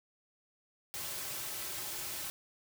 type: noise with comb filter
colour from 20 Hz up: white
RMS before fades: -40 dBFS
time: 0.94-2.3 s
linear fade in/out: 0 ms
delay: 4.2 ms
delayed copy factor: -0.6
effects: none